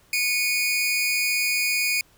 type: tone pair together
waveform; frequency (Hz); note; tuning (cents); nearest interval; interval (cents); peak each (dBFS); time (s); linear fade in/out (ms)
sawtooth; 2217 / 2455; C#7 / D#7; 0 / -24; major second; 176; -23 / -19; 0.13-2.01; 2
effects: pink hiss -58 dBFS RMS until 2.17 s